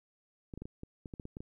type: clicks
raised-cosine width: 3 ms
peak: -30 dBFS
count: 11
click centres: 0.538 / 0.576 / 0.62 / 0.655 / 0.834 / 1.058 / 1.138 / 1.198 / 1.254 / 1.369 / 1.405 s
effects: 12-bit